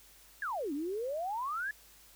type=exponential two-way sweep; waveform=sine; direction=down then up; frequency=1740 to 272.4 to 1740 Hz; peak=-33 dBFS; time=0.42-1.71 s; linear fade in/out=2 ms; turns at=0.73 s; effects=added 50 Hz sine -66 dBFS peak until 2.15 s + white hiss -59 dBFS RMS until 2.15 s